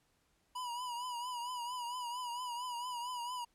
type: tone with vibrato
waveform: square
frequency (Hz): 976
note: B5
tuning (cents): -21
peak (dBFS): -39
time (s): 0.55-3.45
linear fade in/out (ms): 10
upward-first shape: triangle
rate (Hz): 4.4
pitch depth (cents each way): 75
effects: pink hiss -75 dBFS RMS until 3.54 s + low-pass 12000 Hz 12 dB/octave